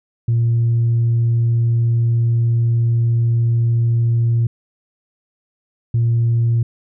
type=tone pair in turn; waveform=sine; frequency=116.7 / 116.7 Hz; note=A#2 / A#2; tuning=+2 / +2 cents; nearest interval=unison; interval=0 cents; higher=neither; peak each=-11 dBFS; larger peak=neither; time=0.28-4.47 / 5.94-6.63 s; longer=first; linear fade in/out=5 ms; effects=tanh soft clip ceiling -10 dBFS